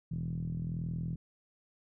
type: tone with low-pass filter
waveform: 5% pulse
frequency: 41.2 Hz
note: E1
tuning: in tune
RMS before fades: -36 dBFS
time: 0.11-1.16 s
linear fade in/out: 10 ms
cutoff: 150 Hz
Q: 8.2
effects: none